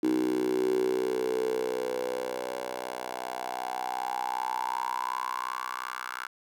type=tone with high-pass filter sweep; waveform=10% pulse; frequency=62.7 Hz; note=B1; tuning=27 cents sharp; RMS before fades=-31 dBFS; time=0.03-6.27 s; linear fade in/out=5 ms; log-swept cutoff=320 to 1300 Hz; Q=8.8; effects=none